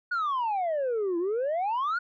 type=exponential two-way sweep; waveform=sine; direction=down then up; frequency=1480 to 332.4 to 1480 Hz; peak=-23 dBFS; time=0.11-1.99 s; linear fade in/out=10 ms; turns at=1.18 s; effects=tanh soft clip ceiling -24 dBFS